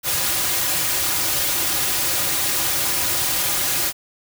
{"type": "noise with comb filter", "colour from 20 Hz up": "white", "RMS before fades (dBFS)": -21, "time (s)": [0.03, 3.93], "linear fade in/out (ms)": 50, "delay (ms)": 4.5, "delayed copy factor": -0.7, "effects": []}